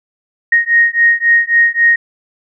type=beating tone pair; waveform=sine; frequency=1864.7 / 1868.4 Hz; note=A#6 / A#6; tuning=0 / +3 cents; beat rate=3.7 Hz; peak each=-11 dBFS; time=0.52-1.96 s; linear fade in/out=5 ms; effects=none